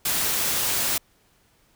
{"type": "noise", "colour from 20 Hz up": "white", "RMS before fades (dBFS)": -24, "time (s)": [0.05, 0.98], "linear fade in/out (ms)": 5, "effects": ["pink hiss -62 dBFS RMS until 1.75 s"]}